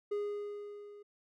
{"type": "tone with level ramp", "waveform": "triangle", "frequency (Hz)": 411.9, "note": "G#4", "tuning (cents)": -14, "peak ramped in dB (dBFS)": [-29, -48], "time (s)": [0.11, 1.03], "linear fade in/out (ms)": 10, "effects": []}